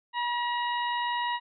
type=harmonic tone with a mistuned harmonic; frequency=955 Hz; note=A#5; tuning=42 cents sharp; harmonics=1 / 2 / 3 / 4; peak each=-28 / -34 / -38 / -40 dBFS; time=0.13-1.4 s; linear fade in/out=50 ms; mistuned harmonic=1; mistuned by=+17 cents; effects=none